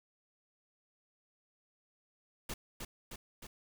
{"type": "noise with echo", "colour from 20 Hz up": "pink", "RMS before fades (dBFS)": -40, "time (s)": [2.49, 2.54], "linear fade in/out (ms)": 5, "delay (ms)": 310, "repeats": 3, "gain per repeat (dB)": -3, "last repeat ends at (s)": 3.47, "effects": []}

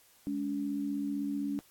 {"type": "tone pair together", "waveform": "sine", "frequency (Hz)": [208.2, 284], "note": ["G#3", "C#4"], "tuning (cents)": [5, 42], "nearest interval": "perfect fourth", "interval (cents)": 537, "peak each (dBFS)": [-37, -32], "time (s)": [0.27, 1.59], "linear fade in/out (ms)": 0, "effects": ["white hiss -62 dBFS RMS until 1.7 s", "AAC 64 kbps"]}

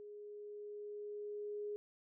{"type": "tone with level ramp", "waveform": "sine", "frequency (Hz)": 415.3, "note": "G#4", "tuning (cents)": 0, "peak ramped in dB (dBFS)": [-49, -39], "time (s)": [0, 1.76], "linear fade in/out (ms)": 0, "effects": []}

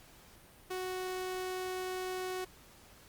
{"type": "tone", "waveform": "sawtooth", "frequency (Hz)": 370, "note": "F#4", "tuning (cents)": 0, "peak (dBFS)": -32, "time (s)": [0.7, 2.45], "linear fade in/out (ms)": 10, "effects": ["pink hiss -58 dBFS RMS until 3.08 s", "Opus 48 kbps"]}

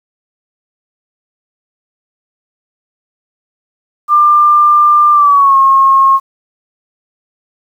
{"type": "tone with pitch glide", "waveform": "sine", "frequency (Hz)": [1193, 1081.4], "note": ["D6", "C#6"], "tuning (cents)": [27, -43], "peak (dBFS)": -4, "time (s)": [4.08, 6.2], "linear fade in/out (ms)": 50, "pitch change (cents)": -170, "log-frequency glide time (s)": [5.12, 5.57], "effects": ["7-bit"]}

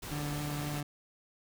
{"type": "noise", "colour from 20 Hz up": "pink", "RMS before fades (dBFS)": -42, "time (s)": [0.02, 0.81], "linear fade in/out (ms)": 10}
{"type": "tone with vibrato", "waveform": "30% pulse", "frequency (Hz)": 146.83, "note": "D3", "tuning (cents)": 0, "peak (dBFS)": -32, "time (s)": [0.11, 0.83], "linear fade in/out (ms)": 5, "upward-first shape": "triangle", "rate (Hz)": 3.9, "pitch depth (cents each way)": 13}
{"effects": []}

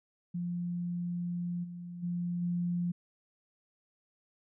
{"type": "tone with level steps", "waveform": "sine", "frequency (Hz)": 174.8, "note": "F3", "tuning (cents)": 2, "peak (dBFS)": [-32, -40, -31, -29], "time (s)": [0.34, 2.92], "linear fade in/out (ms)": 10, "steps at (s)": [1.63, 2.02, 2.41], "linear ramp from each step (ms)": 20, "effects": []}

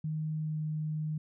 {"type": "tone with pitch glide", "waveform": "sine", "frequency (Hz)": [155.56, 154.31], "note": ["D#3", "D#3"], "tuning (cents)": [0, -14], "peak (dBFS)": -31, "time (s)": [0.04, 1.18], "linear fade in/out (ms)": 5, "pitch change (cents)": -14, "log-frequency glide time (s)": [0.38, 0.59], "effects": []}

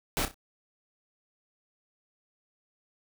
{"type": "noise with echo", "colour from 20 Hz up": "pink", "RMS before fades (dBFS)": -29, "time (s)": [0.17, 0.25], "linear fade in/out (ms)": 0, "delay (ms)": 31, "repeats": 3, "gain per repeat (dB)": -10, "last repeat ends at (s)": 0.343, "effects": []}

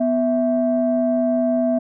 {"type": "tone pair together", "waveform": "sine", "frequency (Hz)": [248, 657], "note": ["B3", "E5"], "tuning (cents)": [7, -6], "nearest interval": "octave + perfect fourth", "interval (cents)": 1687, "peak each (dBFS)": -18, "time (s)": [0, 1.79], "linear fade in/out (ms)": 10, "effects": ["tanh soft clip ceiling -9 dBFS"]}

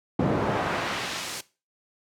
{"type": "noise with band-pass filter sweep", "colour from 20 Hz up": "brown", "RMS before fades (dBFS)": -27, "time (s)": [0.19, 1.41], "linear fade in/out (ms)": 5, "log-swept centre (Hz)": [380, 8300], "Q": 0.71, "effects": ["noise-tail reverb RT60 0.3 s tail -18 dB re dry", "high-pass 100 Hz 12 dB/octave"]}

